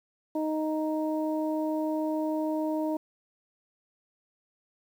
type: harmonic tone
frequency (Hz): 311.1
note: D#4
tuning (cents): 0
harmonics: 1 / 2 / 3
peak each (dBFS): -28 / -32 / -37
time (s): 0.35-2.97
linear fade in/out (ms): 5
effects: 9-bit